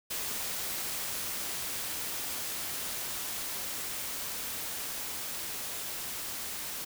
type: noise with level ramp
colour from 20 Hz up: white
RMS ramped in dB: -35 to -38 dBFS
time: 0.1-6.85 s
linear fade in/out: 10 ms
effects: none